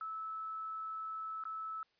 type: tone with dropouts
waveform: sine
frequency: 1306 Hz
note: E6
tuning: 17 cents flat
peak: -39 dBFS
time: 0.01-1.83 s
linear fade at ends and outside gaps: 1 ms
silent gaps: 1.438-1.453 s
effects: white hiss -75 dBFS RMS until 1.99 s + resampled to 11025 Hz